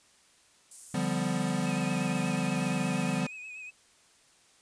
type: high-pass noise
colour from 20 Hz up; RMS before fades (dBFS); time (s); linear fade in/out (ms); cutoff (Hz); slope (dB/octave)
pink; -45; 0.71-3.21; 5; 7800; 24
type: chord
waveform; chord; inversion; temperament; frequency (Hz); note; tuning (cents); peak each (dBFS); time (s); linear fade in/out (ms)
square; G dominant seventh; second; equal with one note detuned; 146.83 / 174.61 / 196 / 250.4; D3 / F3 / G3 / B3; 0 / 0 / 0 / +24; -36 / -33 / -34 / -34; 0.94-3.27; 5
type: tone with vibrato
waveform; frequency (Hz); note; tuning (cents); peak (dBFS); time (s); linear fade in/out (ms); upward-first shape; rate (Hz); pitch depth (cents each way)
triangle; 2526; D#7; +26; -39; 1.65-3.71; 20; triangle; 8.4; 56
effects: white hiss -62 dBFS RMS until 4.61 s + resampled to 22050 Hz